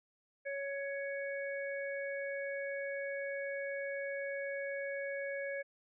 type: harmonic tone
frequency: 557 Hz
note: C#5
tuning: 8 cents sharp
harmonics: 1 / 3 / 4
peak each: -38 / -43 / -45 dBFS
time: 0.45-5.63 s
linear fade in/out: 20 ms
effects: none